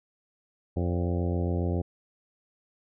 harmonic tone with a mistuned harmonic, 87.4 Hz, F2, 2 cents sharp, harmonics 1 / 2 / 3 / 4 / 5 / 6 / 7 / 8 / 9, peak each -27 / -32 / -35 / -35 / -38 / -39 / -42 / -44 / -46 dBFS, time 0.76-1.82 s, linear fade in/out 10 ms, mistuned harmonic 7, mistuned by -75 cents, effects none

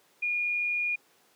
sine tone, 2433 Hz, D#7, 39 cents flat, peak -26 dBFS, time 0.22-0.96 s, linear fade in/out 10 ms, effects pink hiss -63 dBFS RMS until 1.35 s + high-pass 300 Hz 12 dB/octave

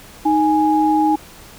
sine tone pair together, 311.1 / 830.6 Hz, D#4 / G#5, 0 / 0 cents, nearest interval octave + perfect fourth, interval 1700 cents, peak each -15 dBFS, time 0.25-1.16 s, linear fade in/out 10 ms, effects pink hiss -41 dBFS RMS until 1.58 s

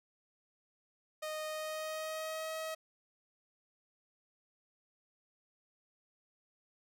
sawtooth tone with pitch glide, 619 to 636.8 Hz, D#5 to D#5, -9 to +40 cents, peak -34 dBFS, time 1.22-2.75 s, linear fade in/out 10 ms, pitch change +49 cents, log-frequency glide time 1.45-2.54 s, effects none

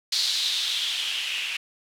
violet noise with low-pass filter sweep, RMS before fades -27 dBFS, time 0.12-1.57 s, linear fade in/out 5 ms, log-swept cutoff 4300 to 2600 Hz, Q 4.5, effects none

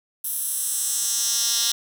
10% pulse tone with high-pass filter sweep, 233.1 Hz, A#3, in tune, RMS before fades -24 dBFS, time 0.24-1.72 s, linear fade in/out 5 ms, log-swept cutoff 12000 to 4500 Hz, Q 2, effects none

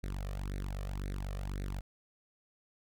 sawtooth tone with flanger, 48.11 Hz, G1, 32 cents flat, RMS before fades -38 dBFS, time 0.03-1.81 s, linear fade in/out 10 ms, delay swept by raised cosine 0.48 to 1.68 ms, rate 1.9 Hz, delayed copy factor +0.95, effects none

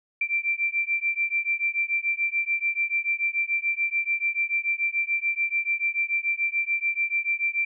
sine beating tone pair, 2349 / 2355.9 Hz, D7 / D7, 0 / +5 cents, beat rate 6.9 Hz, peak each -26 dBFS, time 0.21-7.65 s, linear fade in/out 5 ms, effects none

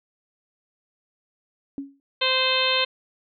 sine tone with exponential decay, 277.2 Hz, C#4, in tune, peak -25 dBFS, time 1.78-2 s, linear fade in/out 1 ms, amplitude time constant 46 ms
harmonic tone, 519 Hz, C5, 14 cents flat, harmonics 1 / 2 / 3 / 4 / 5 / 6 / 7 / 8, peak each -27 / -28 / -31 / -31 / -26 / -26 / -26 / -28 dBFS, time 2.21-2.85 s, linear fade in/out 10 ms
effects none

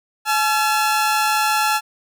sawtooth tone pair together, 855 / 1357.2 Hz, A5 / F6, -50 / -50 cents, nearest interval minor sixth, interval 800 cents, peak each -14 / -17 dBFS, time 0.25-1.81 s, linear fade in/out 50 ms, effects none

